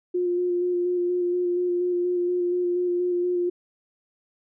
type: tone with vibrato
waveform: sine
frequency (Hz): 355.1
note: F4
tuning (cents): +29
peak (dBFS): -21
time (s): 0.14-3.5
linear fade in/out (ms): 10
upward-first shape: square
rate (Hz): 4.2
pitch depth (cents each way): 14
effects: none